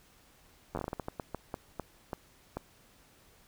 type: slowing click train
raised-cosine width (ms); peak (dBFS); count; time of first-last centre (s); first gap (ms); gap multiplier
1; -21; 16; 0.75-2.57; 10; 1.31
effects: pink hiss -62 dBFS RMS until 3.47 s